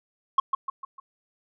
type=tone with echo; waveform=sine; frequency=1079 Hz; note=C#6; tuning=47 cents flat; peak=-12 dBFS; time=0.38-0.4 s; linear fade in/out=5 ms; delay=150 ms; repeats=4; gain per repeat=-7 dB; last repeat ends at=1 s; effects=tanh soft clip ceiling -14 dBFS